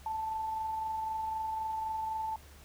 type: tone with amplitude modulation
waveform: sine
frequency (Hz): 880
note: A5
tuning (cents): 0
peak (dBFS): -31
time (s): 0.06-2.36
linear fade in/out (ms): 2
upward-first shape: sine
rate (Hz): 23.9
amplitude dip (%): 30
effects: added 71 Hz sine -54 dBFS peak until 2.64 s + pink hiss -57 dBFS RMS until 2.64 s